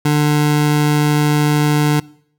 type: tone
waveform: 25% pulse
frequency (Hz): 148.9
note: D3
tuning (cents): +24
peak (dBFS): -8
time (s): 0.05-2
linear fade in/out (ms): 5
effects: noise-tail reverb RT60 0.6 s tail -22 dB re dry